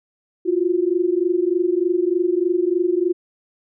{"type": "tone pair together", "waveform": "sine", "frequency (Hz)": [342.9, 366.2], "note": ["F4", "F#4"], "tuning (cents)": [-32, -18], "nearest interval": "minor second", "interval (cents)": 114, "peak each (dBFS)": -19, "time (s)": [0.45, 3.13], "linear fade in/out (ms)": 20, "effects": []}